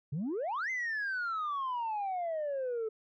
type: exponential two-way sweep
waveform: sine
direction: up then down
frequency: 130.81 to 2093 to 430.7 Hz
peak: -30 dBFS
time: 0.12-2.89 s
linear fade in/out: 10 ms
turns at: 0.7 s
effects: tanh soft clip ceiling -30 dBFS